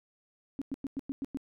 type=tone bursts; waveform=sine; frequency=273.1 Hz; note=C#4; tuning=26 cents flat; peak=-31 dBFS; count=7; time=0.59-1.372 s; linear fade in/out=0 ms; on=26 ms; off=100 ms; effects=none